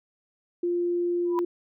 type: tone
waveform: sine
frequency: 349.2 Hz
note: F4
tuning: in tune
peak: -23 dBFS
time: 0.63-1.45 s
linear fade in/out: 5 ms
type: tone with exponential growth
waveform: sine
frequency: 987.8 Hz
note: B5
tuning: in tune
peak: -23 dBFS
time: 1.25-1.39 s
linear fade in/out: 0 ms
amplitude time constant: 29 ms
effects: none